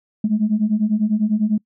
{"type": "beating tone pair", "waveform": "sine", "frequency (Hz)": [206.8, 216.8], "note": ["G#3", "A3"], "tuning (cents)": [-7, -25], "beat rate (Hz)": 10, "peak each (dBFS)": [-19, -17], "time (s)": [0.24, 1.58], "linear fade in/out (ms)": 5, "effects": ["noise-tail reverb RT60 0.1 s tail -26 dB re dry", "tanh soft clip ceiling -8 dBFS"]}